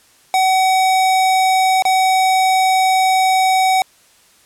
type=tone with dropouts; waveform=square; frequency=755 Hz; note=F#5; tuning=35 cents sharp; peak=-12 dBFS; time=0.34-3.82 s; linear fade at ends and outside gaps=1 ms; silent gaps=1.823-1.852 s; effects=white hiss -51 dBFS RMS until 4.45 s + low-pass 11000 Hz 12 dB/octave